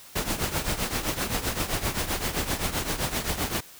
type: noise with tremolo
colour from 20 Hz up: pink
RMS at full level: -25 dBFS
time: 0.15-3.61 s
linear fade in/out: 10 ms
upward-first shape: triangle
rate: 7.7 Hz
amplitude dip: 80%
effects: white hiss -48 dBFS RMS until 3.79 s